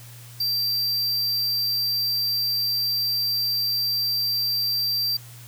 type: tone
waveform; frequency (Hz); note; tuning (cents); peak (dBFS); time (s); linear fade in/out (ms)
square; 4699; D8; 0; -22; 0.4-5.17; 5
effects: added 119 Hz sine -42 dBFS peak until 5.47 s + white hiss -47 dBFS RMS until 5.47 s